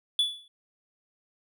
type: tone with exponential decay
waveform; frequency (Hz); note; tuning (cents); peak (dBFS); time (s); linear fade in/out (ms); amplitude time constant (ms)
triangle; 3440; A7; -40; -17; 0.19-0.48; 2; 63
effects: none